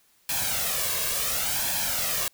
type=noise with flanger; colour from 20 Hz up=white; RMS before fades=-27 dBFS; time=0.29-2.28 s; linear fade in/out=2 ms; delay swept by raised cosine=1.2 to 1.84 ms; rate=0.71 Hz; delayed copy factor=+0.7; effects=white hiss -63 dBFS RMS until 2.33 s